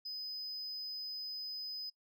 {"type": "tone", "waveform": "sine", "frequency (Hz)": 5020, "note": "D#8", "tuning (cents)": 15, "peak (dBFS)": -37, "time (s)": [0.05, 1.9], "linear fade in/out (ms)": 10, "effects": ["noise-tail reverb RT60 0.1 s tail -19 dB re dry", "tanh soft clip ceiling -39 dBFS"]}